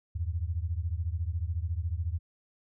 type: beating tone pair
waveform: sine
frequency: 79.2 / 93.2 Hz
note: D#2 / F#2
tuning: +31 / +13 cents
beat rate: 14 Hz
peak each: -31 / -33 dBFS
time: 0.15-2.19 s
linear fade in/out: 10 ms
effects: none